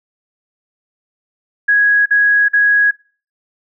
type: tone bursts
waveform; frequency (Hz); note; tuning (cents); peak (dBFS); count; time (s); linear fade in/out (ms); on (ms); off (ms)
sine; 1661.2; G#6; 0; -8; 3; 1.68-2.912; 10; 380; 46
effects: noise-tail reverb RT60 0.4 s tail -23 dB re dry